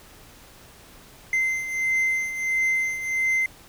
triangle beating tone pair, 2073 / 2074.5 Hz, C7 / C7, -17 / -15 cents, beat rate 1.5 Hz, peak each -27 / -21 dBFS, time 1.33-3.46 s, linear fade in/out 2 ms, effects pink hiss -49 dBFS RMS until 3.68 s

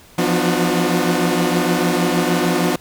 sawtooth tone cluster, 170.8 / 177.3 / 249.9 / 300.2 / 362.8 Hz, F3 / F3 / B3 / D4 / F#4, -38 / +26 / +21 / +38 / -34 cents, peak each -18 dBFS, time 0.18-2.76 s, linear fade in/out 5 ms, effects pink hiss -46 dBFS RMS until 2.8 s

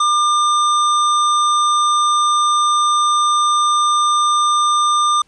square tone, 1200 Hz, D6, 37 cents sharp, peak -13 dBFS, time 0-5.22 s, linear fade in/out 5 ms, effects pink hiss -57 dBFS RMS until 5.27 s + resampled to 22050 Hz

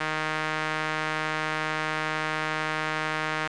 sawtooth tone with band-pass filter, 155.56 Hz, D#3, in tune, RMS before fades -29 dBFS, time 0-3.48 s, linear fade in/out 10 ms, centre 1700 Hz, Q 1.3, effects resampled to 22050 Hz + 8-bit

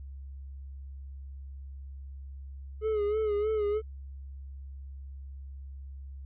triangle tone with vibrato, 423.5 Hz, G#4, 34 cents sharp, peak -24 dBFS, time 2.81-3.82 s, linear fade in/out 50 ms, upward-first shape sine, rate 3.2 Hz, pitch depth 61 cents each way, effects added 68 Hz sine -40 dBFS peak until 6.25 s + resampled to 8000 Hz

